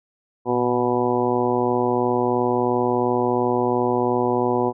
harmonic tone with a mistuned harmonic, 122.9 Hz, B2, 8 cents flat, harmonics 1 / 2 / 3 / 4 / 5 / 6 / 7 / 8, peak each -31 / -25 / -22 / -25 / -31 / -27 / -28 / -27 dBFS, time 0.45-4.73 s, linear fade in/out 50 ms, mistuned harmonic 1, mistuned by -65 cents, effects none

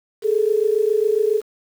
sine tone pair together, 415.3 / 442.6 Hz, G#4 / A4, 0 / +10 cents, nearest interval minor second, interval 110 cents, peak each -18 dBFS, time 0.22-1.42 s, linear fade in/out 50 ms, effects 7-bit

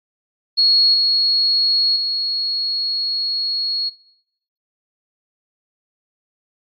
sine tone with level steps, 4324 Hz, C#8, 44 cents flat, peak -11 / -14 / -19 dBFS, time 0.57-3.9 s, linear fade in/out 20 ms, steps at 0.94 / 1.96 s, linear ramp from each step 2 ms, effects noise-tail reverb RT60 0.8 s tail -21 dB re dry + AAC 48 kbps

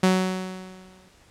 sawtooth tone with exponential decay, 186.2 Hz, F#3, 11 cents sharp, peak -11 dBFS, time 0.03-1.09 s, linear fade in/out 5 ms, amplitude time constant 230 ms, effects pink hiss -56 dBFS RMS until 1.3 s + low-pass 9000 Hz 12 dB/octave

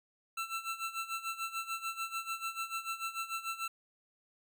25% pulse tone with tremolo, 1339 Hz, E6, 27 cents sharp, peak -30 dBFS, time 0.37-3.68 s, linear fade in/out 5 ms, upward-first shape sine, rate 6.8 Hz, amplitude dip 80%, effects none

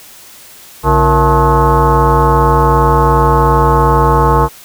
sine tone with frequency modulation, 466.2 Hz, A#4, in tune, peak -6 dBFS, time 0.83-4.49 s, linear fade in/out 50 ms, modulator 203 Hz, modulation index 3.5, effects white hiss -37 dBFS RMS until 4.64 s

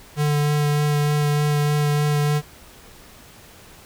square tone with vibrato, 147.7 Hz, D3, 10 cents sharp, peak -18 dBFS, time 0.16-2.42 s, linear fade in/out 50 ms, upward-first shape sine, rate 3.3 Hz, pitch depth 11 cents each way, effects pink hiss -46 dBFS RMS until 3.85 s

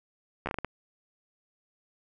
slowing click train, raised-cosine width 0.5 ms, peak -17 dBFS, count 7, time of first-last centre 0.46-0.647 s, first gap 12 ms, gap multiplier 1.38, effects none

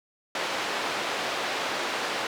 pink band-pass noise, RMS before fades -30 dBFS, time 0.35-2.27 s, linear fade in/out 2 ms, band 480 to 4100 Hz, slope 12 dB/octave, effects none

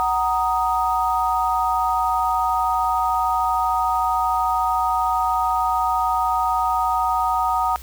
sine chord, D# minor, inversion first, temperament just, 746.7 / 933.4 / 1244.5 Hz, F#5 / A#5 / D#6, +16 / +2 / 0 cents, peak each -22 dBFS, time 0-7.76 s, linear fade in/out 0 ms, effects added 60 Hz sine -37 dBFS peak until 7.82 s + white hiss -44 dBFS RMS until 7.82 s

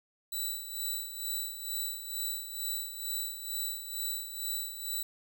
5% pulse tone with tremolo, 3953 Hz, B7, 1 cent sharp, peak -24 dBFS, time 0.32-5.03 s, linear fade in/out 5 ms, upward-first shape sine, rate 2.2 Hz, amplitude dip 65%, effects 11-bit

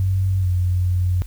sine tone with pitch glide, 94.8 to 90.31 Hz, F#2 to F#2, +43 to -41 cents, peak -16 dBFS, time 0-1.22 s, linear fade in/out 0 ms, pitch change -84 cents, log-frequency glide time 0.4-0.47 s, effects added 50 Hz sine -31 dBFS peak until 1.26 s + white hiss -50 dBFS RMS until 1.26 s

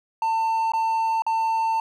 triangle tone with dropouts, 897 Hz, A5, 33 cents sharp, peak -18 dBFS, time 0.22-1.8 s, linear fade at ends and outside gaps 2 ms, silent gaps 0.72-0.735 / 1.221-1.265 s, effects none

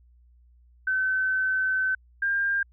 sine tone pair in turn, 1527 / 1600.2 Hz, G6 / G6, -46 / +35 cents, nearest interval minor second, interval 81 cents, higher second, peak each -22 dBFS, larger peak neither, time 0.87-1.95 / 2.22-2.63 s, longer first, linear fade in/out 5 ms, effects added 60 Hz sine -54 dBFS peak until 2.72 s

